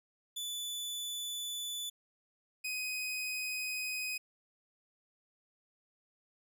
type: tone pair in turn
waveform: sawtooth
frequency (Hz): 3480 / 2508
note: A7 / D#7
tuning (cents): -20 / +13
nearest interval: tritone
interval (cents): 567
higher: first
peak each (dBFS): -34 / -32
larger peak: second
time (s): 0.36-1.9 / 2.64-4.18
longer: neither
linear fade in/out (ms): 10
effects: none